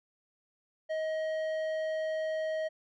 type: tone with low-pass filter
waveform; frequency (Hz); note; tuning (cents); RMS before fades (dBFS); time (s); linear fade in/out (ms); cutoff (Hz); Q
square; 631; D#5; +24; -33; 0.89-2.69; 20; 2400; 0.54
effects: none